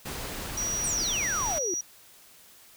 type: noise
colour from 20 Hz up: pink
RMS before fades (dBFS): -36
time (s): 0.05-1.59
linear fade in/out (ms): 10
type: tone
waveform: sine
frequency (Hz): 5780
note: F#8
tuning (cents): -41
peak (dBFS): -28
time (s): 0.57-1.81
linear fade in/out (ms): 5
type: exponential sweep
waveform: sine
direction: down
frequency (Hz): 9260 to 329.6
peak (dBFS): -30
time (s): 0.84-1.74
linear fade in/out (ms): 0
effects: white hiss -54 dBFS RMS until 2.76 s